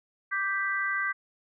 sine chord, G major, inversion second, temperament equal, 1174.7 / 1568 / 1975.5 Hz, D6 / G6 / B6, 0 / 0 / 0 cents, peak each -33 / -29 / -31 dBFS, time 0.31-1.13 s, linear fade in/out 20 ms, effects none

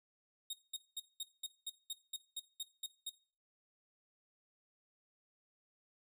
sawtooth tone bursts, 3729 Hz, A#7, in tune, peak -36 dBFS, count 12, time 0.5-3.096 s, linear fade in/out 5 ms, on 33 ms, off 200 ms, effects noise-tail reverb RT60 0.4 s tail -19 dB re dry

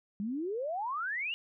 sine exponential sweep, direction up, 194.2 to 2929 Hz, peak -32 dBFS, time 0.2-1.34 s, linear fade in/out 0 ms, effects none

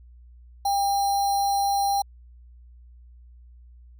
sine tone with sample-and-hold, 798 Hz, G5, 31 cents sharp, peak -20 dBFS, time 0.65-2.02 s, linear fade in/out 5 ms, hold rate 4900 Hz, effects added 60 Hz sine -46 dBFS peak until 3.99 s

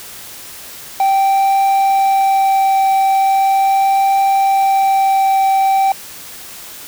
triangle tone with vibrato, 779 Hz, G5, 11 cents flat, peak -8 dBFS, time 1-5.92 s, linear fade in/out 2 ms, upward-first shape triangle, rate 0.39 Hz, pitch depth 9 cents each way, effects white hiss -33 dBFS RMS until 6.87 s

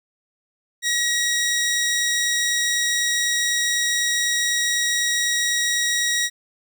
15% pulse tone, 1904 Hz, A#6, 36 cents sharp, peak -13 dBFS, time 0.82-6.3 s, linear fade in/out 50 ms, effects none

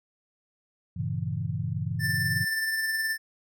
sine chord, G diminished seventh, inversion none, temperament equal, 98 / 116.54 / 138.59 / 164.81 Hz, G2 / Bb2 / Db3 / Fb3, 0 / 0 / 0 / 0 cents, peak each -33 dBFS, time 0.96-2.45 s, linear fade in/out 10 ms
square tone with tremolo, 1774 Hz, A6, 14 cents sharp, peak -25 dBFS, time 1.99-3.18 s, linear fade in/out 50 ms, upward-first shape triangle, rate 19 Hz, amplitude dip 40%
effects none

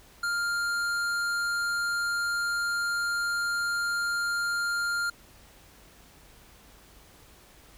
sine tone with hard clipping, 1400 Hz, F6, 4 cents sharp, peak -28 dBFS, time 0.23-5.1 s, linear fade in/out 5 ms, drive 13 dB, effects added 50 Hz sine -61 dBFS peak until 7.77 s + pink hiss -55 dBFS RMS until 7.77 s

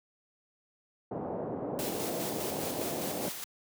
white low-pass noise, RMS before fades -35 dBFS, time 1.11-3.29 s, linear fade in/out 5 ms, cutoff 690 Hz, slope 24 dB/octave
white noise with tremolo, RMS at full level -38 dBFS, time 1.79-3.44 s, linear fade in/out 0 ms, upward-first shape square, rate 4.9 Hz, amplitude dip 30%
effects high-pass 150 Hz 12 dB/octave

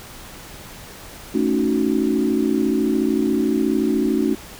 sine chord, D# half-diminished seventh, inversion second, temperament equal, 220 / 277.2 / 311.1 / 370 Hz, A3 / C#4 / D#4 / F#4, 0 / 0 / 0 / 0 cents, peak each -22 / -21 / -22 / -23 dBFS, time 1.34-4.35 s, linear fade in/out 10 ms, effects pink hiss -39 dBFS RMS until 4.59 s

